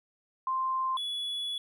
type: tone pair in turn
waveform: sine / triangle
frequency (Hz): 1046.5 / 3402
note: C6 / G#7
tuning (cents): 0 / +41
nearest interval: octave + minor sixth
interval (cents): 2041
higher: second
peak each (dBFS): -27 / -30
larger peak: first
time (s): 0.47-0.97 / 0.97-1.58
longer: second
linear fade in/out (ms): 2
effects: none